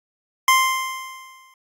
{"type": "tone with exponential decay", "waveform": "25% pulse", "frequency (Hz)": 1047, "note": "C6", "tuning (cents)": 1, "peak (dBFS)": -7, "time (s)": [0.48, 1.54], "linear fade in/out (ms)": 2, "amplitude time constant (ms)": 230, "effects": ["AAC 64 kbps"]}